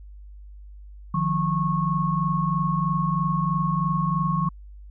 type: tone cluster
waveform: sine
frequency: 153.2 / 176.3 / 1096 Hz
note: D#3 / F3 / C#6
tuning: -27 / +17 / -20 cents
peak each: -25 dBFS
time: 1.14-4.49 s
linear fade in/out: 5 ms
effects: added 50 Hz sine -40 dBFS peak until 4.9 s